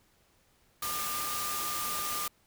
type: tone in noise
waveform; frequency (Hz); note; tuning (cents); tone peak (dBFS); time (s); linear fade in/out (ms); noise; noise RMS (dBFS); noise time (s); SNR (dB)
sine; 1202; D6; +40; -36; 0.82-2.28; 5; white; -35; 0.82-2.28; -4
effects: pink hiss -67 dBFS RMS until 2.46 s